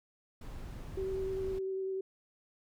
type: noise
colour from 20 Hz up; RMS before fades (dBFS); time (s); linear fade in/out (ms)
brown; -43; 0.41-1.59; 5
type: tone with vibrato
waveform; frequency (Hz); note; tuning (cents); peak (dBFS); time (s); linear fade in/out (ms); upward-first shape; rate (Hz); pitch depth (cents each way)
sine; 382.1; G4; -44; -33; 0.97-2.01; 5; sine; 10; 12
effects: none